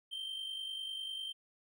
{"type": "tone with amplitude modulation", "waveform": "triangle", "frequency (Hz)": 3136, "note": "G7", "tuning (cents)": 0, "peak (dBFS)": -35, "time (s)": [0.11, 1.33], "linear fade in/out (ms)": 20, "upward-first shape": "sine", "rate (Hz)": 50, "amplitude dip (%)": 50, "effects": []}